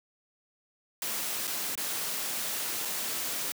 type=noise with dropouts; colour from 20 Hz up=white; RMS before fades=-33 dBFS; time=1.02-3.52 s; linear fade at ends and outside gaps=1 ms; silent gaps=1.471-1.476 / 1.752-1.776 / 2.851-2.854 s; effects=high-pass 150 Hz 12 dB/octave